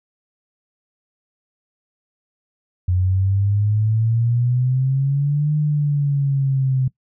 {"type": "exponential two-way sweep", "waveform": "sine", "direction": "up then down", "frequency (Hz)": [89.6, 151.5, 129.4], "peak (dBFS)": -15, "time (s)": [2.88, 6.88], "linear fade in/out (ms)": 5, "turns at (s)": 5.55, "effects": ["noise-tail reverb RT60 0.1 s tail -20 dB re dry"]}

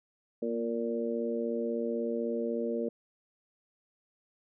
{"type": "harmonic tone with a mistuned harmonic", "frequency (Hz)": 116.2, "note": "A#2", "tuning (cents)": -5, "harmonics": [2, 3, 4, 5], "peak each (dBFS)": [-34, -37, -33, -38], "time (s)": [0.42, 2.89], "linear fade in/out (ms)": 5, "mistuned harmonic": 2, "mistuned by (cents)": 21, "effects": []}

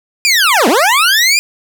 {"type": "linear two-way sweep", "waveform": "20% pulse", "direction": "down then up", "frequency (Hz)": [2464, 208.1, 2464], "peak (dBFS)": -3, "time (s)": [0.25, 1.39], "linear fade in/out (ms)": 0, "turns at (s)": 0.68, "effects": []}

